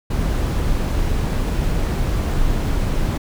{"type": "noise", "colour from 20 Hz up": "brown", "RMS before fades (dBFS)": -19, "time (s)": [0.1, 3.18], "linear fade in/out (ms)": 10, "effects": []}